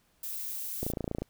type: noise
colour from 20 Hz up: violet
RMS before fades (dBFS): -37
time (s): 0.23-0.92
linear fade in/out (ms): 5
type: click train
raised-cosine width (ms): 2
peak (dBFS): -19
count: 12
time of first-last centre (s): 0.83-1.22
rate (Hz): 28.2
effects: pink hiss -69 dBFS RMS until 1.29 s